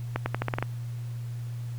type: accelerating click train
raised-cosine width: 0.5 ms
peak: -12 dBFS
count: 8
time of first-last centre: 0.16-0.626 s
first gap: 100 ms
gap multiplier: 0.86
effects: added 119 Hz sine -32 dBFS peak until 1.78 s + pink hiss -54 dBFS RMS until 1.78 s